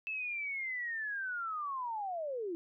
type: linear sweep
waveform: sine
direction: down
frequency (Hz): 2637 to 322.8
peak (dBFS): -35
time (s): 0.07-2.55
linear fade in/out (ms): 0
effects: none